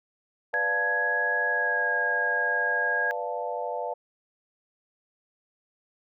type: chord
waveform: sine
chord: B half-diminished seventh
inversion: none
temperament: equal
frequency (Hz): 493.9 / 587.3 / 698.5 / 880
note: B4 / D5 / F5 / A5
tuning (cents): 0 / 0 / 0 / 0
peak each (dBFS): -34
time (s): 0.53-3.94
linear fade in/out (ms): 10
type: tone with pitch glide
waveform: sine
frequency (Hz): 1665 to 1638.3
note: G#6 to G#6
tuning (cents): +4 to -24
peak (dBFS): -24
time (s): 0.54-3.11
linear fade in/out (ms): 0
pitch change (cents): -28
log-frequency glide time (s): 1.46-1.93
effects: none